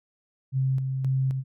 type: tone with tremolo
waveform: sine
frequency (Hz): 132.6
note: C3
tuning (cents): +23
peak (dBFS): -21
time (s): 0.52-1.44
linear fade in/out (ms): 50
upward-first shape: square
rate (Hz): 1.9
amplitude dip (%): 40
effects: none